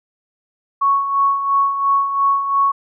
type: tone with tremolo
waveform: sine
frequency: 1108.7 Hz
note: C#6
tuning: in tune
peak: -11 dBFS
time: 0.81-2.72 s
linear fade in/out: 10 ms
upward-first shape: sine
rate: 2.9 Hz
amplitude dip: 60%
effects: none

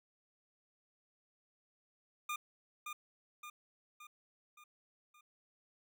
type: tone with echo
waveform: 25% pulse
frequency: 1210 Hz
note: D#6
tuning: 49 cents flat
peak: -33 dBFS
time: 2.29-2.36 s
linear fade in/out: 5 ms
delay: 570 ms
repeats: 5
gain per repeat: -5 dB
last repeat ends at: 5.21 s
effects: none

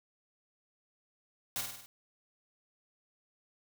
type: noise with echo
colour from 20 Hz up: white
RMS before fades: -35 dBFS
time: 1.56-1.61 s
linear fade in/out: 0 ms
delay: 50 ms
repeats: 5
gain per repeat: -4 dB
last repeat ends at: 1.86 s
effects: none

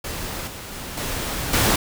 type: noise with level steps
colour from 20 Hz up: pink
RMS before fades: -30 / -35 / -33 / -27 / -18 dBFS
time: 0.04-1.76 s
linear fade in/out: 5 ms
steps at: 0.47 / 0.72 / 0.97 / 1.53 s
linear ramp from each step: 5 ms
effects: none

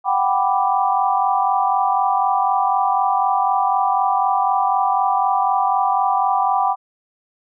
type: chord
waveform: sine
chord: G major seventh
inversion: third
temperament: equal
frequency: 740 / 784 / 987.8 / 1174.7 Hz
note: F#5 / G5 / B5 / D6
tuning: 0 / 0 / 0 / 0 cents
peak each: -22 / -18 / -21 / -22 dBFS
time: 0.04-6.76 s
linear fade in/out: 50 ms
effects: none

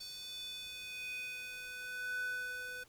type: tone with high-pass filter sweep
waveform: square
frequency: 499.2 Hz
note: B4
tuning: 19 cents sharp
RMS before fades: -43 dBFS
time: 0-2.84 s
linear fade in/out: 10 ms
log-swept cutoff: 4300 to 1100 Hz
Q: 5.5
effects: pink hiss -65 dBFS RMS until 2.88 s

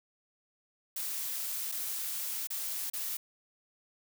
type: noise with dropouts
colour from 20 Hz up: blue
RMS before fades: -36 dBFS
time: 0.96-3.17 s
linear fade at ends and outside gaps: 5 ms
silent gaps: 1.717-1.721 / 2.472-2.503 / 2.9-2.934 s
effects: none

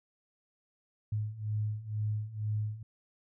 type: beating tone pair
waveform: sine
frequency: 105.3 / 107.4 Hz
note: G#2 / A2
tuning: +24 / -41 cents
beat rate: 2.1 Hz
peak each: -36 / -33 dBFS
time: 1.12-2.83 s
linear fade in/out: 5 ms
effects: none

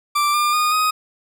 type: tone with pitch steps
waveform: 40% pulse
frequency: 1174.7 / 1200.1 / 1226 / 1252.5 Hz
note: D6 / D6 / D#6 / D#6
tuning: 0 / +37 / -26 / +11 cents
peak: -15 dBFS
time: 0.15-0.91 s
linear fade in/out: 10 ms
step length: 190 ms
effects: none

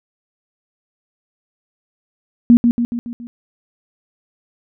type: tone with echo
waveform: sine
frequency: 237.4 Hz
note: A#3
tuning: 32 cents sharp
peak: -4 dBFS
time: 2.5-2.57 s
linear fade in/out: 0 ms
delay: 140 ms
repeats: 5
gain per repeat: -5 dB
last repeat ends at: 3.27 s
effects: none

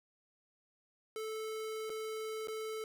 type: tone with dropouts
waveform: square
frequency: 437.6 Hz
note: A4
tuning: 9 cents flat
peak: -39 dBFS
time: 1.16-2.84 s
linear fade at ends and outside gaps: 1 ms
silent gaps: 1.896-1.901 / 2.473-2.483 s
effects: none

